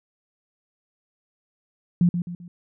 sine tone with echo, 174.61 Hz, F3, in tune, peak -14 dBFS, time 2.01-2.09 s, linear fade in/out 2 ms, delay 130 ms, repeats 3, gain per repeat -8 dB, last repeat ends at 2.48 s, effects none

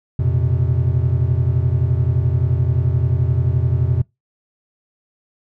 triangle chord, F suspended fourth, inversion none, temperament equal with one note detuned, 87.31 / 119.26 / 130.81 Hz, F2 / Bb2 / C3, 0 / +40 / 0 cents, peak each -17 dBFS, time 0.19-4.02 s, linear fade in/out 5 ms, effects noise-tail reverb RT60 0.2 s tail -24 dB re dry

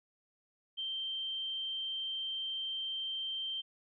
sine tone, 3137 Hz, G7, 1 cent sharp, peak -35 dBFS, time 0.77-3.62 s, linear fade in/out 20 ms, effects none

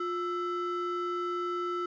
triangle ring-modulated tone, 839 Hz, G#5, 17 cents sharp, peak -25 dBFS, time 0-1.86 s, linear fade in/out 5 ms, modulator 485 Hz, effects resampled to 16000 Hz + 11-bit

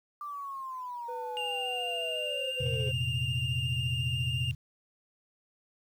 sine linear sweep, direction down, 1184 to 415.3 Hz, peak -36 dBFS, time 0.21-2.89 s, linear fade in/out 2 ms
triangle tone with pitch glide, 493.9 to 520.6 Hz, B4 to C5, 0 to -9 cents, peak -36 dBFS, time 1.08-2.92 s, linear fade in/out 10 ms, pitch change +91 cents, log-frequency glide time 2.11-2.65 s
triangle tone with vibrato, 2800 Hz, F7, 4 cents sharp, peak -31 dBFS, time 1.37-4.51 s, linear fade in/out 0 ms, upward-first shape square, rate 14 Hz, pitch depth 13 cents each way
sine chord, F suspended fourth, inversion none, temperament equal, 87.31 / 116.54 / 130.81 Hz, F2 / Bb2 / C3, 0 / 0 / 0 cents, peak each -36 / -33 / -32 dBFS, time 2.6-4.55 s, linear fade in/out 10 ms
effects tanh soft clip ceiling -19 dBFS + 10-bit

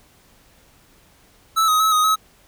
square tone with pitch steps, 1312 / 1260 / 1293 / 1249 / 1282 Hz, E6 / D#6 / E6 / D#6 / E6, -9 / +21 / -34 / +6 / -49 cents, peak -15 dBFS, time 1.56-2.16 s, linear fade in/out 20 ms, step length 120 ms, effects pink hiss -54 dBFS RMS until 2.47 s

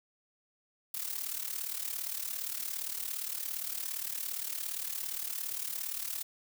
blue noise with amplitude modulation, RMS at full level -34 dBFS, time 0.94-6.23 s, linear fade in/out 5 ms, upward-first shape sine, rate 37.4 Hz, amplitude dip 75%, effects none

